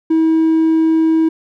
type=tone; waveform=triangle; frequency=321.7 Hz; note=E4; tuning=42 cents flat; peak=-7 dBFS; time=0.1-1.29 s; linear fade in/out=10 ms; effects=tanh soft clip ceiling -4 dBFS